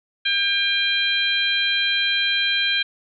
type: harmonic tone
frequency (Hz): 800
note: G5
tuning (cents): +35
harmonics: 2 / 3 / 4 / 5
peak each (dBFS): -24 / -24 / -22 / -25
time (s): 0.25-2.83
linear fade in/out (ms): 10
effects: none